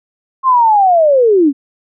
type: linear sweep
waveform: sine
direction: down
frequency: 1074 to 260.2 Hz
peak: -6 dBFS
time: 0.43-1.53 s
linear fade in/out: 50 ms
effects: none